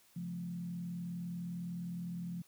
sine tone with frequency modulation, 174.61 Hz, F3, in tune, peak -38 dBFS, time 0.16-2.42 s, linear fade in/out 5 ms, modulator 39.8 Hz, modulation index 0.58, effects white hiss -66 dBFS RMS until 2.47 s

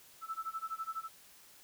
sine tone with tremolo, 1318.5 Hz, E6, in tune, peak -34 dBFS, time 0.21-1.09 s, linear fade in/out 50 ms, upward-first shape sine, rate 12 Hz, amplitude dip 95%, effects white hiss -59 dBFS RMS until 1.63 s

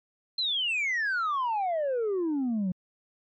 sine exponential sweep, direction down, 4186 to 176.7 Hz, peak -23 dBFS, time 0.38-2.72 s, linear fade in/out 5 ms, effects tanh soft clip ceiling -24 dBFS + MP3 32 kbps

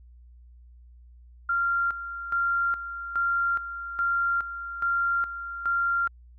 sine tone with tremolo, 1386 Hz, F6, 14 cents flat, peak -22 dBFS, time 1.49-6.08 s, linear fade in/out 5 ms, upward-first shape square, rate 1.2 Hz, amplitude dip 70%, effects added 60 Hz sine -48 dBFS peak until 6.38 s

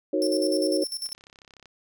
sine chord, D# minor seventh, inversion none, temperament equal with one note detuned, 311.1 / 370 / 466.2 / 547 Hz, D#4 / F#4 / A#4 / C#5, 0 / 0 / 0 / -23 cents, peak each -26 / -27 / -31 / -26 dBFS, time 0.13-0.84 s, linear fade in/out 5 ms
sawtooth tone with tremolo, 5380 Hz, E8, 34 cents sharp, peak -26 dBFS, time 0.22-1.13 s, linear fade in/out 0 ms, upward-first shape square, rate 10 Hz, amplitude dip 75%
click train, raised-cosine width 0.2 ms, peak -32 dBFS, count 21, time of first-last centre 1.06-1.657 s, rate 33.5 Hz
effects none

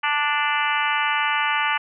harmonic tone, 293.7 Hz, D4, in tune, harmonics 3 / 4 / 5 / 6 / 7 / 8 / 9 / 10, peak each -25 / -26 / -27 / -28 / -28 / -29 / -30 / -30 dBFS, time 0.03-1.78 s, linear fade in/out 10 ms, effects none

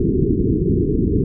white low-pass noise, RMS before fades -17 dBFS, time 0-1.24 s, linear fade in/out 5 ms, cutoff 420 Hz, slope 96 dB/octave, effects none

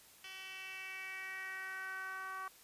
10% pulse tone with band-pass filter sweep, 379.7 Hz, F#4, 45 cents sharp, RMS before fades -45 dBFS, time 0.24-2.48 s, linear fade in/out 2 ms, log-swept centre 3300 to 1200 Hz, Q 3.7, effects white hiss -61 dBFS RMS until 2.63 s + resampled to 32000 Hz

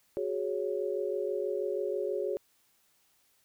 sine chord, F# suspended second, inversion none, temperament just, 370 / 416.2 / 555 Hz, F#4 / G#4 / C#5, 0 / +4 / +2 cents, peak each -34 / -33 / -35 dBFS, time 0.17-2.37 s, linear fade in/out 0 ms, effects white hiss -69 dBFS RMS until 3.44 s

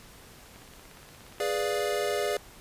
click train, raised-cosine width 0.3 ms, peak -35 dBFS, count 16, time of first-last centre 0.56-1.442 s, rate 17 Hz
square chord, G# diminished seventh, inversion none, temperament equal, 415.3 / 493.9 / 587.3 / 698.5 Hz, G#4 / B4 / D5 / F5, 0 / 0 / 0 / 0 cents, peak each -31 / -35 / -32 / -36 dBFS, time 1.4-2.37 s, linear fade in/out 2 ms
effects pink hiss -51 dBFS RMS until 2.6 s + resampled to 32000 Hz

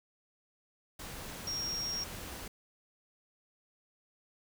sine tone in noise, 5588 Hz, F8, in tune, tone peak -34 dBFS, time 1.47-2.04 s, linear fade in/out 5 ms, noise pink, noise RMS -44 dBFS, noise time 0.99-2.48 s, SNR +7 dB, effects none

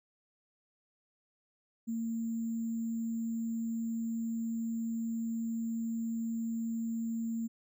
sine tone with sample-and-hold, 227.8 Hz, A#3, 40 cents flat, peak -32 dBFS, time 1.87-7.48 s, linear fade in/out 20 ms, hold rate 7350 Hz, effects none

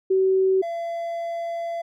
sine / triangle tone pair in turn, 380 / 677.1 Hz, F#4 / E5, +46 / +46 cents, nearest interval minor seventh, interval 1000 cents, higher second, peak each -16 / -24 dBFS, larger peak first, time 0.1-0.62 / 0.62-1.82 s, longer second, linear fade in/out 10 ms, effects none

